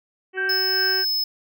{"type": "harmonic tone", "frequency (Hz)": 376.2, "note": "F#4", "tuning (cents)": 29, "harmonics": [1, 2, 3, 4, 5, 6, 7, 8], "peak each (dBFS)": [-29, -39, -44, -46, -39, -44, -43, -46], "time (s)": [0.33, 1.05], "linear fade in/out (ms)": 50}
{"type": "tone with tremolo", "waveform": "sine", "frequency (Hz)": 1568, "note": "G6", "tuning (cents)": 0, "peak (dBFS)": -21, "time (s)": [0.37, 1.05], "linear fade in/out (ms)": 10, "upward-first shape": "sine", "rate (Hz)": 2.6, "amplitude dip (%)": 55}
{"type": "tone", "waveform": "square", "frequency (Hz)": 5200, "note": "E8", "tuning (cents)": -24, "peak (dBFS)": -21, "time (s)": [0.49, 1.24], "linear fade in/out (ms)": 5}
{"effects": []}